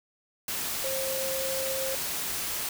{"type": "tone in noise", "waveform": "sine", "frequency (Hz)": 532, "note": "C5", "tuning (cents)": 29, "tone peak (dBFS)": -31, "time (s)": [0.84, 1.95], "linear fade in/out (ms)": 2, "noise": "white", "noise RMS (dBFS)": -32, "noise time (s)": [0.48, 2.69], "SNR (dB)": -2, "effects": []}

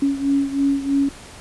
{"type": "beating tone pair", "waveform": "sine", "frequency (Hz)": [277.2, 280.3], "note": ["C#4", "C#4"], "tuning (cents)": [0, 19], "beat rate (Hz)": 3.1, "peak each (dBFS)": [-18, -22], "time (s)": [0.02, 1.09], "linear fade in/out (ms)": 5, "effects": ["pink hiss -40 dBFS RMS until 1.4 s", "resampled to 24000 Hz"]}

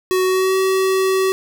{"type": "tone with pitch glide", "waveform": "square", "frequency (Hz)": [371.6, 380.3], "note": ["F#4", "F#4"], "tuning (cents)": [7, 48], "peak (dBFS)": -15, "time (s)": [0.11, 1.32], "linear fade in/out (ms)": 0, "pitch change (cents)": 41, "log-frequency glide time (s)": [0.24, 0.56], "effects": []}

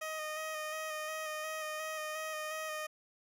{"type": "tone with vibrato", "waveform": "15% pulse", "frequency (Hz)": 622.3, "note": "D#5", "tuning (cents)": 0, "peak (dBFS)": -31, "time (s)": [0.01, 2.87], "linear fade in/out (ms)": 10, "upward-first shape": "square", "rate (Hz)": 2.8, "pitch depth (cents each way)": 18, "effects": []}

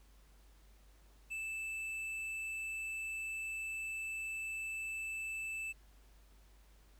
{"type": "tone with tanh clipping", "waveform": "sine", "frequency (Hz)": 2637, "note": "E7", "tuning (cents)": 0, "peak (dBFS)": -40, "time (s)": [1.3, 5.73], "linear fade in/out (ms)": 20, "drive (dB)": 8, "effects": ["added 50 Hz sine -60 dBFS peak until 6.99 s", "pink hiss -69 dBFS RMS until 6.99 s"]}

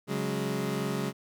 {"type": "chord", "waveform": "25% pulse", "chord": "C# suspended fourth", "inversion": "none", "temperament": "equal", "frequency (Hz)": [138.59, 185, 207.7], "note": ["C#3", "F#3", "G#3"], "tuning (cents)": [0, 0, 0], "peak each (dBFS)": -30, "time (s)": [0.07, 1.13], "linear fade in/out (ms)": 50, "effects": []}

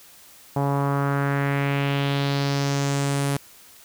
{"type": "tone with low-pass filter sweep", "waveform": "sawtooth", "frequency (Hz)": 140.3, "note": "C#3", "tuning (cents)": 21, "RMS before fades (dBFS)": -23, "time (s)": [0.56, 3.37], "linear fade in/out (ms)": 5, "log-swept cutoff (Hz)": [850, 11000], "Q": 2.5, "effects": ["white hiss -49 dBFS RMS until 3.84 s"]}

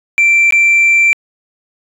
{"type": "tone with dropouts", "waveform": "sine", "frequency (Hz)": 2349, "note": "D7", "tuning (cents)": 0, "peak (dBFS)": -4, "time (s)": [0.18, 1.13], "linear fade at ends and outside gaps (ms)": 0, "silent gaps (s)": [0.507, 0.524], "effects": ["tanh soft clip ceiling -5 dBFS"]}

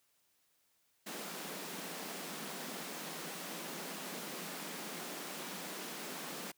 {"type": "high-pass noise", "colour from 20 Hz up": "pink", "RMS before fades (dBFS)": -44, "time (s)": [1.06, 6.52], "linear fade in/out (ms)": 10, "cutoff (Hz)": 160, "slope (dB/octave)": 96, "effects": ["white hiss -75 dBFS RMS until 6.57 s", "high-pass 60 Hz 12 dB/octave"]}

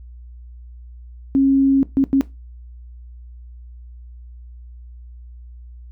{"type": "tone bursts at uneven times", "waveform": "sine", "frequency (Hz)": 271.9, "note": "C#4", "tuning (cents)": -33, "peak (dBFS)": -11, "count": 3, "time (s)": [[1.35, 1.83], [1.97, 2.04], [2.13, 2.21]], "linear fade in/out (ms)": 0, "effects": ["noise-tail reverb RT60 0.2 s tail -17 dB re dry", "added 60 Hz sine -36 dBFS peak until 5.91 s"]}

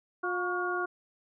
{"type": "harmonic tone with a mistuned harmonic", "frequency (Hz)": 356.8, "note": "F4", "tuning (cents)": 37, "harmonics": [1, 2, 3, 4], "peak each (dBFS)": [-33, -37, -35, -33], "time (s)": [0.23, 0.86], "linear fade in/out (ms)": 10, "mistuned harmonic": 3, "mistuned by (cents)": 77, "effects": []}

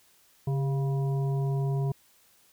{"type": "harmonic tone with a mistuned harmonic", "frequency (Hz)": 138.59, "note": "C#3", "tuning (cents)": 0, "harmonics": [1, 3, 5, 7], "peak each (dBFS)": [-25, -36, -42, -45], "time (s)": [0.47, 1.92], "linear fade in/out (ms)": 5, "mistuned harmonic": 3, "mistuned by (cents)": -65, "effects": ["white hiss -62 dBFS RMS until 2.52 s"]}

